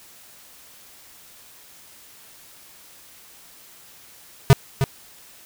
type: tone with echo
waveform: square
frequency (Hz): 136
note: C#3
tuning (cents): -33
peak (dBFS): -8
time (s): 4.5-4.53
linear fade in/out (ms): 0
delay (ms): 310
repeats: 1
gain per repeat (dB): -9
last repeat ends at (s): 4.84
effects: white hiss -48 dBFS RMS until 5.45 s